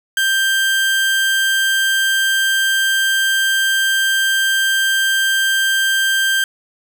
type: tone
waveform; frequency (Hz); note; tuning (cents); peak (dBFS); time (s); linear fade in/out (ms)
30% pulse; 1575; G6; +8; -11; 0.17-6.44; 2
effects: none